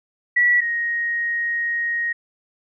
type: tone pair in turn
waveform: sine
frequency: 1942 / 1875.3 Hz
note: B6 / A#6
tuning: -30 / +10 cents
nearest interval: minor second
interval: 60 cents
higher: first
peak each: -13 / -20 dBFS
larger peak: first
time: 0.36-0.61 / 0.61-2.13 s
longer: second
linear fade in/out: 10 ms
effects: none